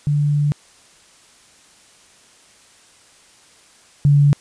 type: tone pair in turn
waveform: sine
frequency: 146.3 / 143.54 Hz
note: D3 / D3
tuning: -6 / -39 cents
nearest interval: unison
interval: 33 cents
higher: first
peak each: -14 / -9 dBFS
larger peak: second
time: 0.07-0.52 / 4.05-4.33 s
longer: first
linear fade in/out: 0 ms
effects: white hiss -50 dBFS RMS until 4.4 s + resampled to 22050 Hz